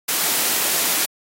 white noise, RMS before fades -20 dBFS, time 0.08-1.06 s, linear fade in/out 10 ms, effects high-pass 200 Hz 12 dB/octave + AAC 48 kbps

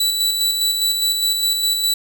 sawtooth tone with tremolo, 3951 Hz, B7, in tune, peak -12 dBFS, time 0-1.94 s, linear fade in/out 5 ms, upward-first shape square, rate 4.9 Hz, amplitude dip 35%, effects none

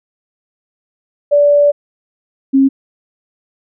sine tone pair in turn, 580 / 270.3 Hz, D5 / C#4, -22 / -44 cents, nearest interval octave + minor second, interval 1322 cents, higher first, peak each -6 dBFS, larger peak neither, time 1.31-1.72 / 2.53-2.69 s, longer first, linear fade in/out 20 ms, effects none

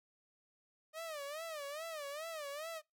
sawtooth tone with vibrato, 610 Hz, D#5, 34 cents flat, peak -38 dBFS, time 0.93-2.82 s, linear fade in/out 50 ms, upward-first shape sine, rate 2.4 Hz, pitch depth 150 cents each way, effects noise-tail reverb RT60 0.2 s tail -24 dB re dry

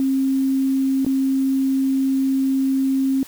sine tone with dropouts, 267.8 Hz, C4, 40 cents sharp, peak -16 dBFS, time 0-3.23 s, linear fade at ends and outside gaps 1 ms, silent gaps 1.048-1.064 s, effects white hiss -43 dBFS RMS until 3.27 s

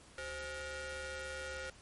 sawtooth ring-modulated tone, 453.1 Hz, A#4, 49 cents flat, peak -34 dBFS, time 0.18-1.7 s, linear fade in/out 2 ms, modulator 978 Hz, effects pink hiss -59 dBFS RMS until 1.81 s + MP3 48 kbps

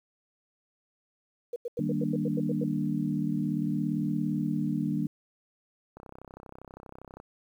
sine tone bursts, 479.2 Hz, A#4, 48 cents sharp, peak -30 dBFS, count 10, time 1.53-2.641 s, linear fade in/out 5 ms, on 31 ms, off 89 ms
sine chord, Eb major seventh, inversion none, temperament equal, 155.56 / 196 / 233.1 / 293.7 Hz, Eb3 / G3 / Bb3 / D4, 0 / 0 / 0 / 0 cents, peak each -32 dBFS, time 1.79-5.07 s, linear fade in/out 2 ms
click train, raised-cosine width 1 ms, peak -31 dBFS, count 41, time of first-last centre 5.97-7.201 s, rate 32.5 Hz
effects 10-bit

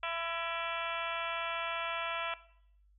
harmonic tone with a mistuned harmonic, 334.6 Hz, E4, 26 cents sharp, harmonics 2 / 3 / 4 / 5 / 6 / 7 / 8 / 9 / 10, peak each -41 / -41 / -39 / -46 / -47 / -42 / -42 / -47 / -46 dBFS, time 0.03-2.34 s, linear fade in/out 2 ms, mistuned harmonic 6, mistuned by -48 cents, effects noise-tail reverb RT60 0.7 s tail -18 dB re dry + added 50 Hz sine -62 dBFS peak until 2.98 s

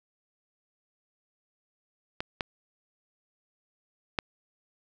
clicks, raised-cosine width 0.3 ms, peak -15 / -13 / -10 dBFS, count 3, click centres 2.205 / 2.408 / 4.188 s, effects none

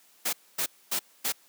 white noise bursts, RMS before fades -28 dBFS, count 4, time 0.25-1.324 s, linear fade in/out 10 ms, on 81 ms, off 250 ms, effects white hiss -60 dBFS RMS until 1.48 s + high-pass 200 Hz 12 dB/octave

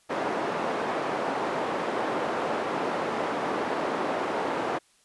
white band-pass noise, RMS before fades -29 dBFS, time 0.09-4.79 s, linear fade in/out 20 ms, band 280 to 850 Hz, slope 12 dB/octave, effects white hiss -63 dBFS RMS until 5.04 s + resampled to 24000 Hz

